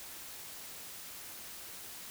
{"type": "silence", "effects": ["white hiss -47 dBFS RMS until 2.1 s"]}